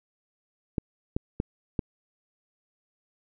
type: clicks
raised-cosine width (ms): 3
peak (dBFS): -13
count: 4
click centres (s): 0.782 / 1.165 / 1.401 / 1.792
effects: none